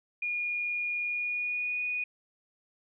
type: tone with pitch glide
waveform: sine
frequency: 2434 to 2469 Hz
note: D#7 to D#7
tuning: -39 to -14 cents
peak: -29 dBFS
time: 0.22-2.04 s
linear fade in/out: 5 ms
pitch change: +25 cents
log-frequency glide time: 1.04-1.83 s
effects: none